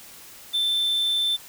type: tone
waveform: triangle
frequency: 3544 Hz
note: A7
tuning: 12 cents sharp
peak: -19 dBFS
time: 0.53-1.37 s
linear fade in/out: 20 ms
effects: white hiss -45 dBFS RMS until 1.48 s